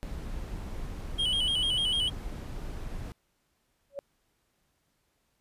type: noise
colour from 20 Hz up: brown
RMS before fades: -37 dBFS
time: 0.03-3.12 s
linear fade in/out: 0 ms
type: tone with vibrato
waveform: triangle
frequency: 3100 Hz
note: G7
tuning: 20 cents flat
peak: -24 dBFS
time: 1.18-2.1 s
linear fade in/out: 20 ms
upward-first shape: square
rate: 6.7 Hz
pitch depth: 70 cents each way
type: tone with exponential growth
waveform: sine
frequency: 560 Hz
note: C#5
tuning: 18 cents sharp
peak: -29 dBFS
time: 3.9-3.99 s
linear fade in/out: 0 ms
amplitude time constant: 18 ms
effects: pink hiss -74 dBFS RMS until 5.4 s + resampled to 32000 Hz